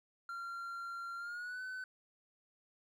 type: tone with pitch glide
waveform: triangle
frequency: 1379 to 1512.5 Hz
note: F6 to F#6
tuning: -22 to +38 cents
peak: -39 dBFS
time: 0.29-1.84 s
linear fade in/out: 2 ms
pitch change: +160 cents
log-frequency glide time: 1.17-1.62 s
effects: none